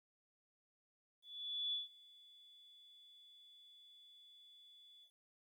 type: tone with ADSR envelope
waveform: sine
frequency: 3442 Hz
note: A7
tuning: 39 cents flat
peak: -36 dBFS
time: 1.22-5.11 s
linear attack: 510 ms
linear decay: 150 ms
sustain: -24 dB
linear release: 81 ms
effects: 13-bit